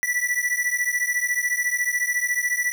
square beating tone pair, 1955 / 1969 Hz, B6 / B6, -18 / -6 cents, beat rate 14 Hz, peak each -25 dBFS, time 0.03-2.72 s, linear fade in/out 0 ms, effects 8-bit

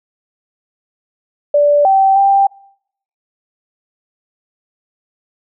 sine tone with pitch steps, 583 / 775 / 789 Hz, D5 / G5 / G5, -13 / -20 / +11 cents, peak -7 dBFS, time 1.54-2.47 s, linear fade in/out 5 ms, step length 310 ms, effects noise-tail reverb RT60 0.7 s tail -25 dB re dry

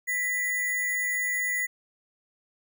sine tone with sample-and-hold, 1975.5 Hz, B6, in tune, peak -25 dBFS, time 0.07-1.67 s, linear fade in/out 20 ms, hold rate 8820 Hz, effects none

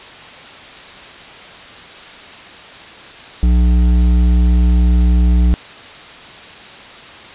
triangle tone with hard clipping, 60 Hz, B1, 49 cents flat, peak -10 dBFS, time 3.43-5.54 s, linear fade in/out 0 ms, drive 13 dB, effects white hiss -35 dBFS RMS until 7.34 s + resampled to 8000 Hz

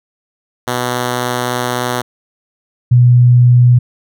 5% pulse / sine tone pair in turn, 123.47 / 122.76 Hz, B2 / B2, 0 / -10 cents, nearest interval unison, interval 10 cents, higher first, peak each -4 dBFS, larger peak neither, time 0.67-2.02 / 2.91-3.79 s, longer first, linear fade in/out 10 ms, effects none

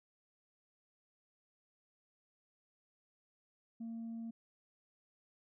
sine tone, 228.6 Hz, A#3, 34 cents flat, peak -39 dBFS, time 3.8-4.31 s, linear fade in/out 10 ms, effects tanh soft clip ceiling -39 dBFS

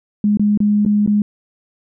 sine tone with dropouts, 207.7 Hz, G#3, in tune, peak -11 dBFS, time 0.24-1.22 s, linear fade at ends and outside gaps 2 ms, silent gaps 0.372-0.395 / 0.575-0.603 / 0.851-0.861 / 1.063-1.075 s, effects none

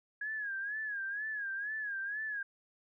sine tone with vibrato, 1659 Hz, G#6, 2 cents flat, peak -35 dBFS, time 0.21-2.43 s, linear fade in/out 5 ms, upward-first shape sine, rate 2.1 Hz, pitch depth 100 cents each way, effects none

